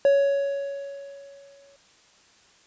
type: tone with exponential decay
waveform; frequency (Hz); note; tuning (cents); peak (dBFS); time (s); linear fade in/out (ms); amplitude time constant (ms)
triangle; 558; C#5; +11; -12; 0.05-1.76; 1; 370
effects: white hiss -57 dBFS RMS until 2.66 s + resampled to 16000 Hz